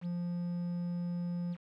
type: tone with quantisation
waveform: triangle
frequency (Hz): 174.61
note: F3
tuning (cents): 0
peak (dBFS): -31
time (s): 0.01-1.57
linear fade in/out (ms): 50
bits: 9
effects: low-pass 3000 Hz 12 dB/octave